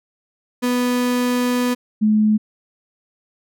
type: tone pair in turn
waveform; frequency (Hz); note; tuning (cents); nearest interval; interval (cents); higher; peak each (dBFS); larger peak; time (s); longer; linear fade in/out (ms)
35% pulse / sine; 246.9 / 214; B3 / A3; 0 / -48; major second; 248; first; -15 / -12; second; 0.62-1.75 / 2.01-2.38; first; 20
effects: none